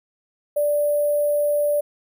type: tone with sample-and-hold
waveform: sine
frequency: 587.3 Hz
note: D5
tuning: in tune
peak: -17 dBFS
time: 0.56-1.81 s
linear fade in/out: 10 ms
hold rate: 11025 Hz
effects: none